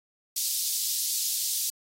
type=high-pass noise; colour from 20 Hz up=pink; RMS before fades=-29 dBFS; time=0.36-1.7 s; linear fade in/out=5 ms; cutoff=4400 Hz; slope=24 dB/octave; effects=AAC 48 kbps